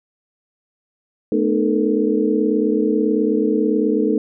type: tone cluster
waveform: sine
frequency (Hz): 217.6 / 246.7 / 305.2 / 435.7 / 474.1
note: A3 / B3 / D#4 / A4 / A#4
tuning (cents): -19 / -2 / -33 / -17 / +29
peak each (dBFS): -21 / -24 / -19 / -20 / -25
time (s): 1.32-4.18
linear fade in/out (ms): 2
effects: none